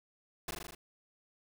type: noise with echo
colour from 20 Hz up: pink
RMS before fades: -38 dBFS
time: 0.48-0.51 s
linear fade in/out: 5 ms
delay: 40 ms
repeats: 6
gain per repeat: -2 dB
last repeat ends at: 0.75 s
effects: none